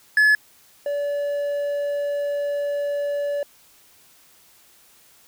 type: tone pair in turn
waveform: triangle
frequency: 1711 / 575.1 Hz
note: A6 / D5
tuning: -49 / -36 cents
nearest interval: octave + perfect fifth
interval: 1887 cents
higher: first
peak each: -11 / -20 dBFS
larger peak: first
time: 0.17-0.35 / 0.86-3.43 s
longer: second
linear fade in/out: 2 ms
effects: white hiss -54 dBFS RMS until 5.27 s

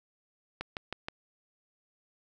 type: click train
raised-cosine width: 0.3 ms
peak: -19 dBFS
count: 4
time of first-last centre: 0.61-1.085 s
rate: 6.32 Hz
effects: none

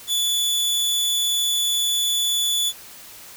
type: tone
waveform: sawtooth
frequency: 3457 Hz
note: A7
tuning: 31 cents flat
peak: -16 dBFS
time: 0.07-2.73 s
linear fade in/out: 50 ms
effects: white hiss -42 dBFS RMS until 3.36 s

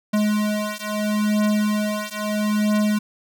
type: beating tone pair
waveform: square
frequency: 210.3 / 211.06 Hz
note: G#3 / G#3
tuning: +22 / +28 cents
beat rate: 0.76 Hz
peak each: -23 dBFS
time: 0.13-2.99 s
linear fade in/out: 10 ms
effects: none

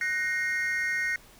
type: tone cluster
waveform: triangle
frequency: 1493 / 1865 / 2130 Hz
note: F#6 / A#6 / C7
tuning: +15 / 0 / +30 cents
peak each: -32 / -27 / -29 dBFS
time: 0.01-1.16 s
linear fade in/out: 2 ms
effects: pink hiss -54 dBFS RMS until 1.39 s

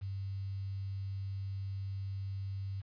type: tone with quantisation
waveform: sine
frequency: 97.4 Hz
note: G2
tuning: 11 cents flat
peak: -36 dBFS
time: 0.01-2.82 s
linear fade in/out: 20 ms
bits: 10
effects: resampled to 11025 Hz

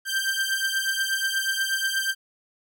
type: beating tone pair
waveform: sawtooth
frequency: 1568 / 1576.3 Hz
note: G6 / G6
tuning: 0 / +9 cents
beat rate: 8.3 Hz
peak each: -23 / -23 dBFS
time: 0.05-2.15 s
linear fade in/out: 50 ms
effects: none

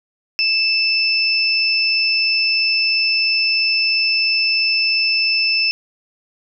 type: tone pair together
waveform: sine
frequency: 2637 / 5274 Hz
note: E7 / E8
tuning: 0 / 0 cents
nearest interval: octave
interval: 1200 cents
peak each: -17 dBFS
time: 0.39-5.71 s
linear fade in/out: 0 ms
effects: none

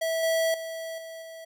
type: tone with level steps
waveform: square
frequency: 653 Hz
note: E5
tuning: 17 cents flat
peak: -26 / -23 / -34 / -39 / -41 dBFS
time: 0.01-1.45 s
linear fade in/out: 10 ms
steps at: 0.23 / 0.54 / 0.98 / 1.22 s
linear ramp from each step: 2 ms
effects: none

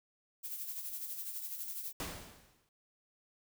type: noise with tremolo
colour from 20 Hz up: violet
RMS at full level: -40 dBFS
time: 0.43-1.93 s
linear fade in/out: 20 ms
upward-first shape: sine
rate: 12 Hz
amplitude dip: 50%
type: noise with exponential decay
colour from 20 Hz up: pink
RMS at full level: -38 dBFS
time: 2-2.69 s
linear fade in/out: 1 ms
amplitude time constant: 150 ms
effects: none

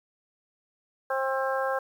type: harmonic tone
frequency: 266.2 Hz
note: C4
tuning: 30 cents sharp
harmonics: 2 / 3 / 4 / 5 / 6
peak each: -28 / -32 / -33 / -35 / -34 dBFS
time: 1.1-1.79 s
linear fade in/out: 5 ms
effects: 9-bit

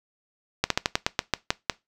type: slowing click train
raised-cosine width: 0.2 ms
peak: -3 dBFS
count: 10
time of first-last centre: 0.64-1.698 s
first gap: 63 ms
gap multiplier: 1.15
effects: noise-tail reverb RT60 0.2 s tail -21 dB re dry

